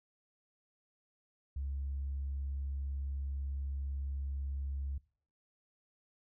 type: tone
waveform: sine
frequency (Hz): 69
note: C#2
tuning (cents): -7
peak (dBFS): -34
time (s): 1.56-4.98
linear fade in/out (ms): 5
effects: noise-tail reverb RT60 0.5 s tail -23 dB re dry + tanh soft clip ceiling -31 dBFS